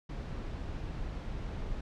brown noise, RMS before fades -38 dBFS, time 0.09-1.81 s, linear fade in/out 5 ms, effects low-pass 5000 Hz 12 dB/octave

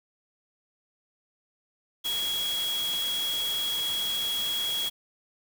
sine tone in noise, 3322 Hz, G#7, in tune, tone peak -27 dBFS, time 2.04-4.9 s, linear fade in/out 20 ms, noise white, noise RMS -36 dBFS, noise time 2.04-4.9 s, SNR +6 dB, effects none

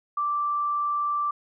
sine tone, 1172 Hz, D6, 4 cents flat, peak -23 dBFS, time 0.17-1.31 s, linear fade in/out 5 ms, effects none

